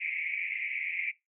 white band-pass noise, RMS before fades -34 dBFS, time 0-1.12 s, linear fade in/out 20 ms, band 2100 to 2400 Hz, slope 96 dB/octave, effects noise-tail reverb RT60 0.2 s tail -21 dB re dry

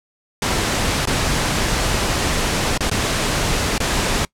pink noise with dropouts, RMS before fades -19 dBFS, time 0.42-4.25 s, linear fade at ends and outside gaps 2 ms, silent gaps 1.055-1.072 / 2.777-2.806 / 2.898-2.913 / 3.781-3.802 s, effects noise-tail reverb RT60 0.1 s tail -24 dB re dry + low-pass 9000 Hz 12 dB/octave

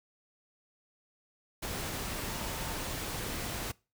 sine tone in noise, 900 Hz, A5, 39 cents sharp, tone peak -48 dBFS, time 2.28-2.77 s, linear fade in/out 10 ms, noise pink, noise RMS -37 dBFS, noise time 1.62-3.72 s, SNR -14 dB, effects noise-tail reverb RT60 0.3 s tail -23 dB re dry

